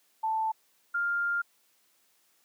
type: tone pair in turn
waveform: sine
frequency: 882 / 1400.1 Hz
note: A5 / F6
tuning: +4 / +4 cents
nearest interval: minor sixth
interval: 800 cents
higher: second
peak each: -26 dBFS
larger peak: neither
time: 0.23-0.52 / 0.94-1.42 s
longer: second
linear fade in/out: 10 ms
effects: white hiss -68 dBFS RMS until 2.44 s + high-pass 200 Hz 12 dB/octave